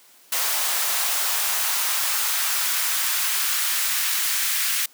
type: noise with high-pass filter sweep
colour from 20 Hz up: white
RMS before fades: -23 dBFS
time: 0.32-4.86 s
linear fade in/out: 5 ms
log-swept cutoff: 740 to 1700 Hz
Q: 1.2
effects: white hiss -53 dBFS RMS until 4.93 s + high-pass 200 Hz 12 dB/octave